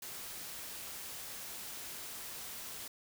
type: noise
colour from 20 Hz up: white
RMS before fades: -45 dBFS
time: 0.02-2.88 s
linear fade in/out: 5 ms
effects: none